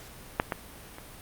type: clicks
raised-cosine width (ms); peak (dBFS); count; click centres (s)
0.5; -7 / -13 / -28; 3; 0.399 / 0.522 / 0.984
effects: pink hiss -47 dBFS RMS until 1.21 s + Opus 48 kbps